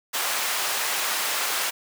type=high-pass noise; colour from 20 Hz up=pink; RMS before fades=-26 dBFS; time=0.13-1.71 s; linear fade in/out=20 ms; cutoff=890 Hz; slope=12 dB/octave; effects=none